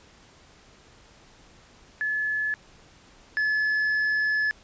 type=tone pair in turn; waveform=sine / triangle; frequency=1719 / 1719 Hz; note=A6 / A6; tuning=-41 / -41 cents; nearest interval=unison; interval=0 cents; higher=neither; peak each=-24 / -20 dBFS; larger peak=second; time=2.01-2.54 / 3.37-4.51 s; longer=second; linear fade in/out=0 ms; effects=pink hiss -54 dBFS RMS until 4.63 s + resampled to 16000 Hz